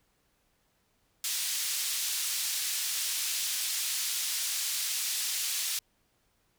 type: band-pass noise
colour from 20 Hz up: pink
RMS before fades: -32 dBFS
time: 1.24-5.79 s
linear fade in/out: 2 ms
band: 3800 to 14000 Hz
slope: 12 dB/octave
effects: pink hiss -72 dBFS RMS until 6.58 s